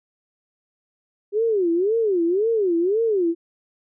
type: tone with vibrato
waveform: sine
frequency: 392 Hz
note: G4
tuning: in tune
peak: -17 dBFS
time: 1.32-3.35 s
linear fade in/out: 50 ms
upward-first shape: sine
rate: 1.9 Hz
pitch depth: 280 cents each way
effects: none